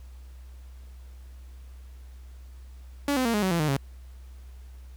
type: tone with pitch steps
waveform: sawtooth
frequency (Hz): 284.9 / 256.8 / 231.4 / 208.6 / 187.96 / 169.4 / 152.67 / 137.6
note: C#4 / C4 / A#3 / G#3 / F#3 / E3 / D#3 / C#3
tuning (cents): +48 / -32 / -13 / +8 / +28 / +48 / -33 / -12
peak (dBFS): -19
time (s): 3.08-3.768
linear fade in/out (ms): 2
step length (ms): 86
effects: added 63 Hz sine -42 dBFS peak until 4.96 s + pink hiss -61 dBFS RMS until 4.96 s